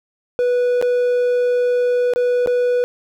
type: tone with dropouts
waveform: triangle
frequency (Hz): 491.3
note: B4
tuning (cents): -9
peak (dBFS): -12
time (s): 0.39-2.84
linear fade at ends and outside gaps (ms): 0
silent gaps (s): 0.814-0.825 / 2.136-2.16 / 2.461-2.473
effects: none